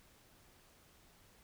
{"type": "silence", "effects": ["pink hiss -65 dBFS RMS until 1.43 s"]}